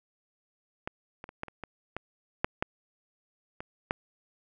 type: clicks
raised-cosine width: 0.5 ms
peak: -18 / -26 / -29 / -18 / -29 / -23 / -19 / -9 / -12 / -23 / -12 dBFS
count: 11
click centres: 0.875 / 1.241 / 1.291 / 1.434 / 1.483 / 1.637 / 1.966 / 2.445 / 2.625 / 3.605 / 3.909 s
effects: none